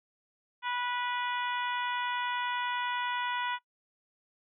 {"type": "harmonic tone", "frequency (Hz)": 490, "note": "B4", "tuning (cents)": -14, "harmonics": [2, 3, 4, 5, 6, 7], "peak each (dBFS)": [-33, -37, -39, -41, -43, -44], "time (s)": [0.62, 3.59], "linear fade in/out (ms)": 50, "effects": ["noise-tail reverb RT60 0.1 s tail -20 dB re dry"]}